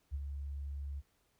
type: tone with ADSR envelope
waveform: sine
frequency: 70.4 Hz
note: C#2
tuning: 27 cents sharp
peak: -33 dBFS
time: 0.11-1.02 s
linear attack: 33 ms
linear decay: 40 ms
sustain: -5 dB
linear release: 35 ms
effects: pink hiss -75 dBFS RMS until 1.39 s